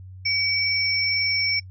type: tone pair together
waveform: sine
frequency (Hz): 2275 / 5411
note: C#7 / E8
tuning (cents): +44 / +44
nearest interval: octave + minor third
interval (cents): 1500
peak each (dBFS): -23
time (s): 0.25-1.6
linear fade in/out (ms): 10
effects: noise-tail reverb RT60 0.1 s tail -23 dB re dry + added 93 Hz sine -38 dBFS peak until 1.7 s